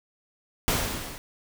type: noise with level ramp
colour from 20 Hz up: pink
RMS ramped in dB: -23 to -41 dBFS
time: 0.68-1.18 s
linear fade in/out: 0 ms
effects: none